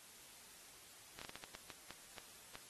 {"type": "slowing click train", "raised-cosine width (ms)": 0.2, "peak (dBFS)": -30, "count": 11, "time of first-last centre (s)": [1.19, 2.555], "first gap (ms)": 25, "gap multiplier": 1.35, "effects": ["white hiss -59 dBFS RMS until 2.69 s", "AAC 32 kbps"]}